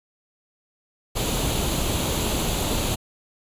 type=noise with comb filter; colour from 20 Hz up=pink; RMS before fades=-24 dBFS; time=1.15-2.96 s; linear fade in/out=20 ms; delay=0.28 ms; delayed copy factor=+0.55; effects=resampled to 32000 Hz